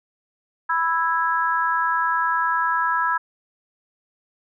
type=harmonic tone; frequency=330 Hz; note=E4; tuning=2 cents sharp; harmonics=3 / 4 / 5; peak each=-22 / -23 / -24 dBFS; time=0.69-3.18 s; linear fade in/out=10 ms; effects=none